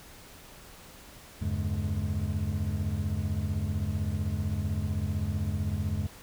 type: tone cluster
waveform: triangle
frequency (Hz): 81.6 / 97.3 / 143.3 / 210.1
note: E2 / G2 / D3 / G#3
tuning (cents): -17 / -12 / -42 / +20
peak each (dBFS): -30 / -29 / -35 / -34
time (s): 1.41-6.07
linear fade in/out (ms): 10
effects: pink hiss -50 dBFS RMS until 6.22 s